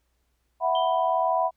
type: chord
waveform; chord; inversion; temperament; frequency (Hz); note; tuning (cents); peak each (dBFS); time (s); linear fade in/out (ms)
sine; E suspended second; none; equal; 659.3 / 740 / 987.8; E5 / F#5 / B5; 0 / 0 / 0; -25; 0.6-1.51; 50
type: tone with exponential decay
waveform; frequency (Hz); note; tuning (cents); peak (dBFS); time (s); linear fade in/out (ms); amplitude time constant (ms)
sine; 3136; G7; 0; -30; 0.75-1.31; 2; 120
effects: added 60 Hz sine -70 dBFS peak until 1.56 s + pink hiss -75 dBFS RMS until 1.56 s